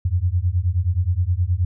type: beating tone pair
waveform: sine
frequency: 84.7 / 94.2 Hz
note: E2 / F#2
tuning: +48 / +32 cents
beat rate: 9.5 Hz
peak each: -20 dBFS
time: 0.05-1.65 s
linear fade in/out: 5 ms
effects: none